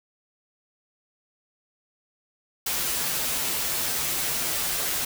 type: noise with comb filter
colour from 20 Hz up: white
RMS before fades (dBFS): -27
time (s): 2.66-5.05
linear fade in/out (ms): 5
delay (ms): 9.8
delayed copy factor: -0.6
effects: none